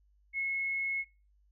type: tone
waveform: sine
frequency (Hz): 2179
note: C#7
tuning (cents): -30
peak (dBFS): -30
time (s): 0.33-1.05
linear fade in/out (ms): 50
effects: noise-tail reverb RT60 0.3 s tail -25 dB re dry + added 50 Hz sine -64 dBFS peak until 1.51 s